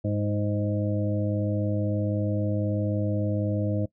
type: harmonic tone with a mistuned harmonic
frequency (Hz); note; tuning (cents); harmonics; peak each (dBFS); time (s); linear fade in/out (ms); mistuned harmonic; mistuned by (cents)
103.83; G#2; 0; 1 / 2 / 3 / 5 / 6; -26 / -31 / -31 / -34 / -35; 0.04-3.86; 10; 2; -20
effects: noise-tail reverb RT60 0.1 s tail -20 dB re dry